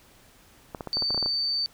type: clicks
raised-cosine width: 1 ms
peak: -19 dBFS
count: 10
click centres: 0.748 / 0.808 / 0.873 / 0.97 / 1.023 / 1.106 / 1.146 / 1.177 / 1.227 / 1.26 s
type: tone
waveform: sine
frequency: 4572 Hz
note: D8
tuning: 47 cents flat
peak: -24 dBFS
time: 0.93-1.66 s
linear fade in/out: 0 ms
effects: pink hiss -56 dBFS RMS until 1.73 s